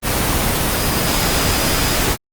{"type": "tone in noise", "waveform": "sine", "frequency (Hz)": 4978, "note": "D#8", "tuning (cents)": 0, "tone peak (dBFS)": -28, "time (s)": [0.67, 2], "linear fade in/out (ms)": 50, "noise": "pink", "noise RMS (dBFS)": -17, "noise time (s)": [0.02, 2.17], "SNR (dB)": -14, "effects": ["Opus 24 kbps"]}